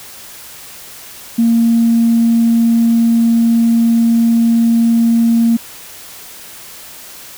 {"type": "tone", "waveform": "sine", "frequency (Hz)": 230.8, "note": "A#3", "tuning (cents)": -17, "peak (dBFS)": -7, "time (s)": [1.38, 5.57], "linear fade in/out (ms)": 10, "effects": ["tanh soft clip ceiling -3 dBFS", "white hiss -34 dBFS RMS until 7.37 s"]}